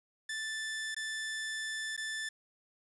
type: tone with dropouts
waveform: sawtooth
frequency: 1760 Hz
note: A6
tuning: in tune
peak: -32 dBFS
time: 0.29-2.29 s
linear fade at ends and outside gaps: 5 ms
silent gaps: 0.947-0.964 / 1.966-1.976 s
effects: resampled to 24000 Hz + 10-bit